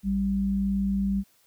sine tone pair together, 58.11 / 196 Hz, A#1 / G3, -5 / 0 cents, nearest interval octave + major sixth, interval 2105 cents, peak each -32 / -23 dBFS, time 0.03-1.24 s, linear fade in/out 50 ms, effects white hiss -63 dBFS RMS until 1.46 s

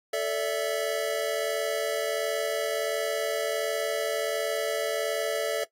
square chord, A suspended fourth, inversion none, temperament equal with one note detuned, 440 / 577.9 / 659.3 Hz, A4 / D5 / E5, 0 / -28 / 0 cents, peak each -31 dBFS, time 0.13-5.64 s, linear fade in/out 5 ms, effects noise-tail reverb RT60 0.1 s tail -17 dB re dry + AAC 48 kbps

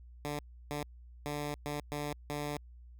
10% pulse tone bursts at uneven times, 146.83 Hz, D3, in tune, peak -27 dBFS, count 6, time 0.25-0.39 / 0.71-0.83 / 1.26-1.54 / 1.66-1.8 / 1.92-2.13 / 2.3-2.57 s, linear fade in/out 0 ms, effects added 60 Hz sine -50 dBFS peak until 2.99 s

